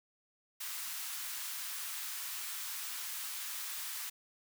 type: high-pass noise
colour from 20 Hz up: white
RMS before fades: -41 dBFS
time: 0.6-4.1 s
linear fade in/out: 10 ms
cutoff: 990 Hz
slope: 24 dB/octave
effects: none